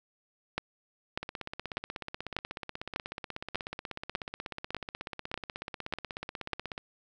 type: two click trains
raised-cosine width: 0.3 ms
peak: -21 / -14 dBFS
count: 92 / 11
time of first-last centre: 1.23-6.779 / 0.58-6.532 s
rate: 16.4 / 1.68 Hz
effects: none